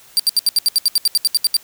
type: tone bursts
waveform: sawtooth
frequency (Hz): 4699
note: D8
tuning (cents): 0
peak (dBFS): -8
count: 15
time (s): 0.17-1.567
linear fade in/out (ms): 0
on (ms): 25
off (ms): 73
effects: white hiss -46 dBFS RMS until 1.63 s